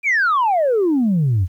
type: exponential sweep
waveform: sine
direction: down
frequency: 2436 to 83.2 Hz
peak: -12 dBFS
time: 0.03-1.48 s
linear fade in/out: 50 ms
effects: tanh soft clip ceiling -11 dBFS + 9-bit